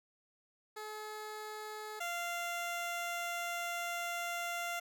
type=tone pair in turn; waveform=15% pulse; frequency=427.8 / 692.5 Hz; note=A4 / F5; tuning=-49 / -15 cents; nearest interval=minor sixth; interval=834 cents; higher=second; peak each=-36 / -30 dBFS; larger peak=second; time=0.76-2 / 2-4.8 s; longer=second; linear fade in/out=10 ms; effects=none